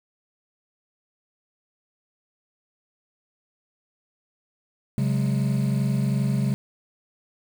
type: chord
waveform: triangle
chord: C# suspended fourth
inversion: none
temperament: equal with one note detuned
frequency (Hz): 135.04 / 185 / 207.7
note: C#3 / F#3 / G#3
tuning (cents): -45 / 0 / 0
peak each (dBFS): -20 / -26 / -24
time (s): 4.98-6.54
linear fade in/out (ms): 0
effects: tanh soft clip ceiling -10 dBFS + 7-bit

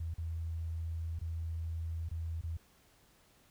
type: tone with dropouts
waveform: sine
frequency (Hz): 82.1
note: E2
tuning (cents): -6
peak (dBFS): -35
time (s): 0-2.57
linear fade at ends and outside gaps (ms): 5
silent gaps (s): 0.14-0.181 / 1.19-1.213 / 2.088-2.112 / 2.412-2.436
effects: pink hiss -66 dBFS RMS until 3.5 s

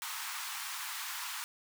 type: high-pass noise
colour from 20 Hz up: pink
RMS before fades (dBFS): -40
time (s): 0.02-1.44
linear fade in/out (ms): 0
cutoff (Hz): 910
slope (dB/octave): 48
effects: none

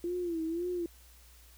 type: tone with vibrato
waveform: sine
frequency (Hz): 339.8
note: F4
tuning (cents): -47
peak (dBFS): -31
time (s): 0.04-0.86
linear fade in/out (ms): 2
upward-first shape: sine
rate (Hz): 1.9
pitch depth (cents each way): 98
effects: added 60 Hz sine -56 dBFS peak until 1.57 s + white hiss -60 dBFS RMS until 1.57 s

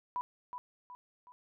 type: tone with echo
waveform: sine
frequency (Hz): 987.8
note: B5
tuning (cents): 0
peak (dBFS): -32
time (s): 0.16-0.21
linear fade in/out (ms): 0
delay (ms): 370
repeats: 3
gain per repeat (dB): -7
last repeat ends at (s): 1.32
effects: none

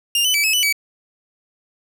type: tone with pitch steps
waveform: sawtooth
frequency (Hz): 2804 / 3009 / 2303 / 2581 / 2979 / 2281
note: F7 / F#7 / D7 / E7 / F#7 / C#7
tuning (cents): +6 / +28 / -34 / -37 / +11 / +49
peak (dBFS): -12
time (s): 0.15-0.726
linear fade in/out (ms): 2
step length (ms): 96
effects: none

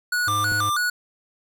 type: tone with vibrato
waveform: square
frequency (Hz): 1318.5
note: E6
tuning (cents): 0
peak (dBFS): -21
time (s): 0.12-0.9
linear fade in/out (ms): 5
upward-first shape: square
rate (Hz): 3.1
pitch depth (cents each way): 180
type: tone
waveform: square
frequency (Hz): 103.1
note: G#2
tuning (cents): -12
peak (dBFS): -29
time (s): 0.27-0.7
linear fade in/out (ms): 10
type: click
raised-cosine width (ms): 3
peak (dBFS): -22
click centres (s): 0.519
effects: none

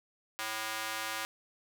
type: tone with high-pass filter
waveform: square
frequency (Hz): 110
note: A2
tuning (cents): 0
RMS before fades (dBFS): -37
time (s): 0.39-1.25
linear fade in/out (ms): 0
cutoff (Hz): 1200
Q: 0.89
effects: none

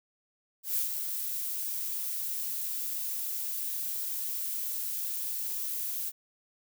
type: noise with ADSR envelope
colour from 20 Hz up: violet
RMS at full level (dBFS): -28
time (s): 0.63-6.12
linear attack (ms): 140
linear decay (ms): 110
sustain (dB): -6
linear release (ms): 39
effects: none

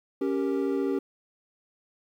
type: chord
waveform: triangle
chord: G diminished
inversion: second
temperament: equal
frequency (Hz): 277.2 / 392 / 466.2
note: Db4 / G4 / Bb4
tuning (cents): 0 / 0 / 0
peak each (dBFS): -26 / -26 / -31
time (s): 0.21-0.99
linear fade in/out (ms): 5
effects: 10-bit

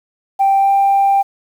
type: tone with pitch glide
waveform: sine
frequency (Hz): 784 to 790.4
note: G5 to G5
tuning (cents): 0 to +14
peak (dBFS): -8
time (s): 0.39-1.23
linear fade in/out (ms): 20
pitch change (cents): +14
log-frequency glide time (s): 0.58-0.71
effects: tanh soft clip ceiling -6 dBFS + 7-bit

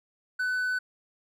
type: tone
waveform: triangle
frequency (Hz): 1501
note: F#6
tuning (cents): +24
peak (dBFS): -24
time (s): 0.39-0.79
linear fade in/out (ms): 10
effects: none

